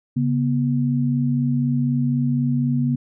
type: tone pair together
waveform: sine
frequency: 138.59 / 242.6 Hz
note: C#3 / B3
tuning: 0 / -31 cents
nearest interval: minor seventh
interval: 969 cents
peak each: -20 dBFS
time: 0.16-2.96 s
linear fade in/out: 10 ms
effects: none